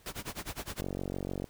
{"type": "noise with tremolo", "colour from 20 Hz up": "pink", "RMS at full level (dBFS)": -37, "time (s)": [0.06, 0.81], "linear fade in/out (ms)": 2, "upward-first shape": "sine", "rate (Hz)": 9.8, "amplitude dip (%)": 100}
{"type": "click train", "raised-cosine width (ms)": 2, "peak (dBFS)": -22, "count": 31, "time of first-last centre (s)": [0.8, 1.442], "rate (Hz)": 46.7}
{"effects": ["pink hiss -61 dBFS RMS until 1.49 s"]}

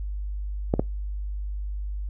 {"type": "clicks", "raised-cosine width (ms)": 2, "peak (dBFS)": -7, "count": 2, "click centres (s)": [0.739, 0.795], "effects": ["noise-tail reverb RT60 0.2 s tail -25 dB re dry", "added 50 Hz sine -28 dBFS peak until 2.09 s"]}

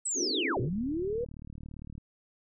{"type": "linear two-way sweep", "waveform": "sine", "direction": "down then up", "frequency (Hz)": [8220, 108.5, 499.4], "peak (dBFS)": -29, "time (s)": [0.05, 1.25], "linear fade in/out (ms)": 10, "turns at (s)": 0.6}
{"type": "band-pass noise", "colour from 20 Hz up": "white", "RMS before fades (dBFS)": -34, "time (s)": [0.14, 0.7], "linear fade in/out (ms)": 50, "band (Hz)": [270, 410], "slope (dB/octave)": 48}
{"type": "click train", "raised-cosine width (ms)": 5, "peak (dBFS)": -32, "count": 54, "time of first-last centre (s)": [0.57, 1.98], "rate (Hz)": 37.6}
{"effects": []}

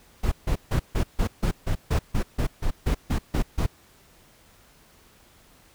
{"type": "noise bursts", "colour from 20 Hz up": "brown", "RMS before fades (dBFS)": -22, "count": 15, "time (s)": [0.23, 3.665], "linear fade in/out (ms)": 10, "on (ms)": 89, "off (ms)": 150, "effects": ["pink hiss -56 dBFS RMS until 5.74 s"]}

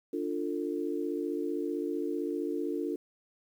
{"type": "chord", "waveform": "sine", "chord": "D minor", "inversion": "none", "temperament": "equal with one note detuned", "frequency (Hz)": [293.7, 349.2, 447.4], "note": ["D4", "F4", "A4"], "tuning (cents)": [0, 0, 29], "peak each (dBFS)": [-34, -34, -36], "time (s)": [0.13, 2.96], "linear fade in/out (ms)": 5, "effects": ["10-bit"]}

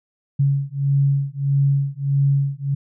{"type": "beating tone pair", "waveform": "sine", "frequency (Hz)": [138.59, 140.19], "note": ["C#3", "C#3"], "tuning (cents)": [0, 20], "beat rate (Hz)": 1.6, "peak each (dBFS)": [-19, -19], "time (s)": [0.39, 2.75], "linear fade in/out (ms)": 10, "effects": []}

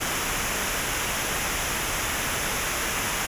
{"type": "noise with comb filter", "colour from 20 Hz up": "pink", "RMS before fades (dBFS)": -27, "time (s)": [0, 3.27], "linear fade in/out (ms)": 20, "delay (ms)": 0.23, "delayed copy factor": -0.55, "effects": ["resampled to 32000 Hz"]}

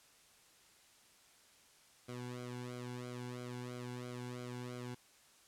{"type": "tone with flanger", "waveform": "sawtooth", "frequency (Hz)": 123.47, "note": "B2", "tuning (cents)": 0, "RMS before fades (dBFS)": -45, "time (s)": [2.08, 4.95], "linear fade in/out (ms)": 10, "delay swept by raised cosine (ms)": [1.1, 1.63], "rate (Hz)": 3, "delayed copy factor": -0.9, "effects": ["white hiss -65 dBFS RMS until 5.47 s", "low-pass 10000 Hz 12 dB/octave"]}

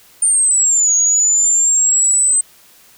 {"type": "linear two-way sweep", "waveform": "sine", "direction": "down then up", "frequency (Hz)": [9030, 6645, 8170], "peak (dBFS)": -10, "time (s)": [0.22, 2.41], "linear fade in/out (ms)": 5, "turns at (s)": 0.94, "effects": ["white hiss -47 dBFS RMS until 2.97 s"]}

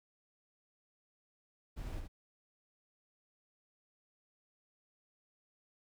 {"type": "noise with echo", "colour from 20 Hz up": "brown", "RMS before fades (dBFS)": -42, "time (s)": [1.76, 2.01], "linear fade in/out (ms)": 20, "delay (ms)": 71, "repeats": 1, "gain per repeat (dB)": -4, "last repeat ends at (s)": 2.081, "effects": []}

